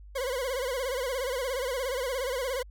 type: tone with vibrato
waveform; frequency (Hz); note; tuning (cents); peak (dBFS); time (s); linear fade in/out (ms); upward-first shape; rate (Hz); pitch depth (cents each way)
40% pulse; 517; C5; -21; -28; 0.15-2.63; 10; sine; 17; 120
effects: added 50 Hz sine -45 dBFS peak until 2.7 s